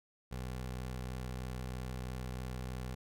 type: tone with vibrato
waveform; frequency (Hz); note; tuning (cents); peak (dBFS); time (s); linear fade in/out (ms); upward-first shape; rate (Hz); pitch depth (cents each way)
20% pulse; 63.1; B1; +38; -34; 0.31-2.95; 10; triangle; 3.9; 11
effects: none